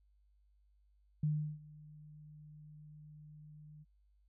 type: tone with ADSR envelope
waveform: sine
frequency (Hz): 151.3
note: D#3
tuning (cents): -48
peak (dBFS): -29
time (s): 1.23-3.85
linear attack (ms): 5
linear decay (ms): 350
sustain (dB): -23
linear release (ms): 31
effects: added 50 Hz sine -67 dBFS peak until 4.28 s